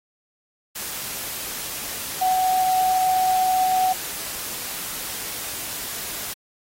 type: tone in noise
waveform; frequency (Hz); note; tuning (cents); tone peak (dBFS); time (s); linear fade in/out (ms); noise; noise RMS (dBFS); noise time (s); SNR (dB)
sine; 746; F#5; +14; -17; 2.21-3.93; 10; white; -31; 0.75-6.34; +11
effects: AAC 48 kbps